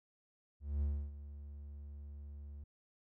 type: tone with ADSR envelope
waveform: triangle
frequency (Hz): 72.1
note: D2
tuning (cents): -31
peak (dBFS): -29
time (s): 0.6-2.64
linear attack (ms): 220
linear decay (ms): 290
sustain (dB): -15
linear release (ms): 6
effects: none